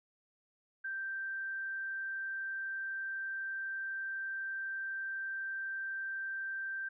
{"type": "tone", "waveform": "sine", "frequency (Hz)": 1568, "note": "G6", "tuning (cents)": 0, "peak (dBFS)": -36, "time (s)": [0.84, 6.89], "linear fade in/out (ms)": 10, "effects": []}